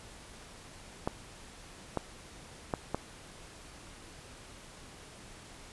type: clicks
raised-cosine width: 1 ms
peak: -16 dBFS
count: 4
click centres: 1.075 / 1.973 / 2.738 / 2.946 s
effects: pink hiss -51 dBFS RMS until 5.72 s + resampled to 24000 Hz